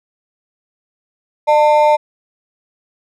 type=ring-modulated tone; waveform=triangle; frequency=749 Hz; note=F#5; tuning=21 cents sharp; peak=-3 dBFS; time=1.47-1.97 s; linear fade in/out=20 ms; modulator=147 Hz; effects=none